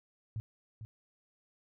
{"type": "tone with echo", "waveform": "sine", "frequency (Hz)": 110, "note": "A2", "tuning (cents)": 0, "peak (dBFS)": -34, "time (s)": [0.36, 0.4], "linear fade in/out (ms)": 0, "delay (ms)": 450, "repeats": 1, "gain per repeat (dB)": -8, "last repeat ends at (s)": 0.85, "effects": []}